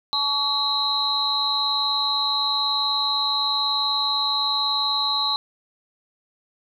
sine tone cluster, 858 / 1133 / 3841 / 4082 Hz, A5 / C#6 / B7 / C8, -44 / +37 / -49 / -44 cents, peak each -29 / -28 / -25 / -23 dBFS, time 0.13-5.36 s, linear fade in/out 0 ms, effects 9-bit

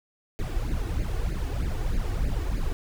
brown noise with flanger, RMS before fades -27 dBFS, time 0.39-2.73 s, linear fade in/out 0 ms, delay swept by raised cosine 0.43 to 2.73 ms, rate 3.2 Hz, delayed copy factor +0.8, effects none

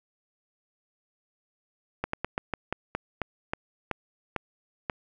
slowing click train, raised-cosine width 0.5 ms, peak -13 dBFS, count 12, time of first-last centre 2.04-4.898 s, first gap 94 ms, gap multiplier 1.19, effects none

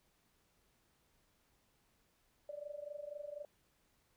sine tone with amplitude modulation, 587 Hz, D5, 1 cent flat, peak -40 dBFS, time 2.49-3.45 s, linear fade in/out 2 ms, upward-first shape sine, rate 24.1 Hz, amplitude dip 85%, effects pink hiss -75 dBFS RMS until 4.16 s

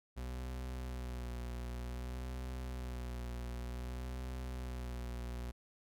40% pulse tone with vibrato, 61.74 Hz, B1, in tune, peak -39 dBFS, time 0.16-5.52 s, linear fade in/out 20 ms, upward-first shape sine, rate 0.54 Hz, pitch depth 38 cents each way, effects none

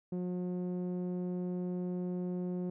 sawtooth tone with low-pass filter, 180 Hz, F#3, 47 cents flat, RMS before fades -36 dBFS, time 0.12-2.7 s, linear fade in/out 5 ms, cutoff 390 Hz, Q 1.1, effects none

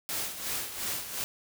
white noise with tremolo, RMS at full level -32 dBFS, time 0.09-1.24 s, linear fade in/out 0 ms, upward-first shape sine, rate 2.8 Hz, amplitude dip 65%, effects none

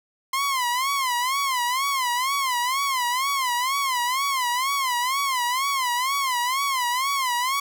sawtooth tone with vibrato, 1040 Hz, C6, 11 cents flat, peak -18 dBFS, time 0.33-7.6 s, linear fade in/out 5 ms, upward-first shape sine, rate 2.1 Hz, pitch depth 140 cents each way, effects none

